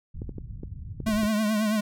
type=low-pass noise; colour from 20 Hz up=white; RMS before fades=-38 dBFS; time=0.14-1.27 s; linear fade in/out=10 ms; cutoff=120 Hz; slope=24 dB/octave
type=clicks; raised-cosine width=3 ms; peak=-22 dBFS; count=7; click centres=0.219 / 0.293 / 0.383 / 0.634 / 1.003 / 1.085 / 1.233 s
type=tone with vibrato; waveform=square; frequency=214.2 Hz; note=A3; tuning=46 cents flat; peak=-23 dBFS; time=1.06-1.81 s; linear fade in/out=10 ms; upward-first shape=triangle; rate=9.2 Hz; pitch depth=72 cents each way
effects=none